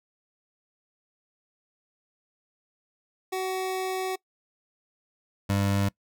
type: tone pair in turn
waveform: 25% pulse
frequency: 375.4 / 99.43 Hz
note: F#4 / G2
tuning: +25 / +25 cents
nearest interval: octave + major seventh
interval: 2300 cents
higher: first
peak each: -24 / -19 dBFS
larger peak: second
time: 3.32-4.16 / 5.49-5.89 s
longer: first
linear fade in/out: 10 ms
effects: noise-tail reverb RT60 0.1 s tail -23 dB re dry